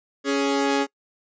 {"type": "tone pair together", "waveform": "sawtooth", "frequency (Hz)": [278.4, 417.1], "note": ["C#4", "G#4"], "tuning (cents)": [8, 7], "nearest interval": "perfect fifth", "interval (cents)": 699, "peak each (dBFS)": [-18, -20], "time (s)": [0.24, 0.87], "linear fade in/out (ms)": 50, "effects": ["noise-tail reverb RT60 0.1 s tail -24 dB re dry", "resampled to 16000 Hz"]}